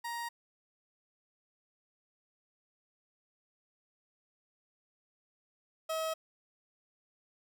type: tone pair in turn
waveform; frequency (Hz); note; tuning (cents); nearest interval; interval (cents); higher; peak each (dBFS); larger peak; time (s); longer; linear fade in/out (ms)
30% pulse; 940 / 640; A#5 / D#5; +14 / +49; perfect fifth; 665; first; -34 / -30; second; 0.04-0.29 / 5.89-6.14; neither; 10
effects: none